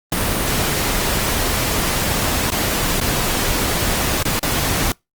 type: noise with dropouts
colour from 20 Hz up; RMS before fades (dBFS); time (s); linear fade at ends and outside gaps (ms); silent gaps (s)
pink; -19; 0.12-4.92; 2; 2.504-2.519 / 3.002-3.012 / 4.229-4.252 / 4.393-4.429
effects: noise-tail reverb RT60 0.2 s tail -26 dB re dry + Opus 32 kbps